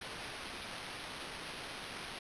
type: noise with sample-and-hold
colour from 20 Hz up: blue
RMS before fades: -45 dBFS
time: 0.01-2.19 s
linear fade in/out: 5 ms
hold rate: 7350 Hz
effects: resampled to 24000 Hz